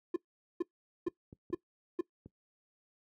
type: tone bursts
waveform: triangle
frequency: 349.2 Hz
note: F4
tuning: in tune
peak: -26 dBFS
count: 5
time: 0.14-2.01 s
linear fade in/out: 5 ms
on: 22 ms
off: 440 ms
type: clicks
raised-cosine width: 3 ms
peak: -36 dBFS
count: 5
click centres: 1.08 / 1.328 / 1.502 / 1.542 / 2.26 s
effects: noise-tail reverb RT60 0.1 s tail -19 dB re dry + high-pass 80 Hz 12 dB/octave